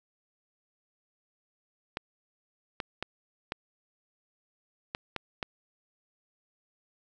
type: clicks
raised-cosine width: 0.3 ms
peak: -16 dBFS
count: 7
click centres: 1.971 / 2.802 / 3.026 / 3.521 / 4.949 / 5.163 / 5.428 s
effects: none